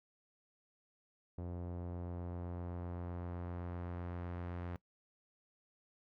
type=tone with low-pass filter sweep; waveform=sawtooth; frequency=87.8 Hz; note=F2; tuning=10 cents sharp; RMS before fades=-43 dBFS; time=1.38-4.76 s; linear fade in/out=0 ms; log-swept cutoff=620 to 1800 Hz; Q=0.89; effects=noise-tail reverb RT60 0.1 s tail -21 dB re dry